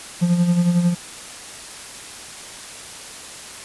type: tone with tremolo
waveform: triangle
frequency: 174.61 Hz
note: F3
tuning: in tune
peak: -10 dBFS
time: 0.21-0.95 s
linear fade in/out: 20 ms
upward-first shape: sine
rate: 11 Hz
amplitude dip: 55%
effects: white hiss -36 dBFS RMS until 3.64 s + resampled to 24000 Hz